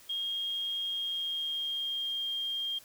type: tone with pitch glide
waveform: sine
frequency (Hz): 3245 to 3211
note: G#7 to G7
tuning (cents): -41 to +41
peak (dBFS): -31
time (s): 0.09-2.79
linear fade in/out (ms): 10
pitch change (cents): -18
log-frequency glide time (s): 0.81-2.25
effects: white hiss -56 dBFS RMS until 2.84 s